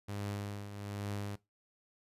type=tone with tremolo; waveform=sawtooth; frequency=101.7 Hz; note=G#2; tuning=36 cents flat; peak=-32 dBFS; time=0.08-1.36 s; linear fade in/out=10 ms; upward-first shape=triangle; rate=1.2 Hz; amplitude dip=65%; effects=noise-tail reverb RT60 0.2 s tail -19 dB re dry + resampled to 32000 Hz